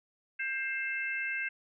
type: harmonic tone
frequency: 529 Hz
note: C5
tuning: 19 cents sharp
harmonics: 3 / 4 / 5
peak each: -35 / -36 / -37 dBFS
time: 0.39-1.49 s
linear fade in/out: 10 ms
effects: none

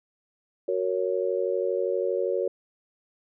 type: chord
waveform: sine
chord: F# major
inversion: none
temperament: just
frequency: 370 / 462.5 / 555 Hz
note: F#4 / A#4 / C#5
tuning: 0 / -14 / +2 cents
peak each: -28 dBFS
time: 0.68-2.48 s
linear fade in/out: 5 ms
effects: none

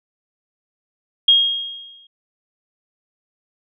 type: tone with exponential decay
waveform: sine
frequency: 3257 Hz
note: G#7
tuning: 34 cents flat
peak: -7 dBFS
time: 1.28-2.07 s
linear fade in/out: 5 ms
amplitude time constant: 170 ms
effects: none

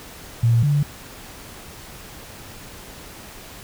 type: tone pair in turn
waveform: sine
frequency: 116.54 / 145.19 Hz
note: A#2 / D3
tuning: 0 / -19 cents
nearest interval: major third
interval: 381 cents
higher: second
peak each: -13 / -15 dBFS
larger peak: first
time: 0.43-0.63 / 0.63-0.83 s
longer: neither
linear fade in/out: 5 ms
effects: pink hiss -40 dBFS RMS until 3.63 s

